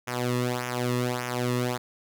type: tone with flanger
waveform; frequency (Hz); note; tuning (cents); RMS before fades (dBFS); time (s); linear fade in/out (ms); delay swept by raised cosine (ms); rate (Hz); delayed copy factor
sawtooth; 123.47; B2; 0; -28; 0.07-1.78; 10; 0.23 to 1.33; 1.7; -0.8
effects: none